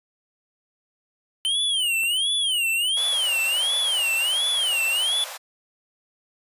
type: tone with vibrato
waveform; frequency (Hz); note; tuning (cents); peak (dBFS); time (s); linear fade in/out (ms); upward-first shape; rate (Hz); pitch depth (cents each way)
square; 3035; F#7; +43; -21; 1.45-5.24; 0; sine; 1.4; 220
type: clicks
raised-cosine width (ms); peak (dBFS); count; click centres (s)
0.5; -29 / -38; 2; 2.035 / 4.472
type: high-pass noise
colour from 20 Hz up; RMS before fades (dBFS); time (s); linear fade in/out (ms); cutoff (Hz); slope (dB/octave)
pink; -36; 2.96-5.38; 20; 510; 96
effects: resampled to 32000 Hz